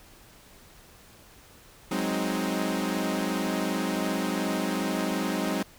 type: chord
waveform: sawtooth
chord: Ab dominant seventh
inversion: third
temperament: equal with one note detuned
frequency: 185 / 207.7 / 261.6 / 312.6 Hz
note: Gb3 / Ab3 / C4 / Eb4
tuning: 0 / 0 / 0 / +8 cents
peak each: -28 dBFS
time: 1.91-5.63 s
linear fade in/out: 5 ms
effects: pink hiss -53 dBFS RMS until 5.78 s